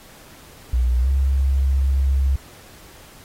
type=tone with pitch glide; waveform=sine; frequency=61.2 to 67.51 Hz; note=B1 to C#2; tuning=-15 to -45 cents; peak=-15 dBFS; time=0.73-2.36 s; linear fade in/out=5 ms; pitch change=+170 cents; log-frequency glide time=1-1.09 s; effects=pink hiss -46 dBFS RMS until 3.24 s + AAC 48 kbps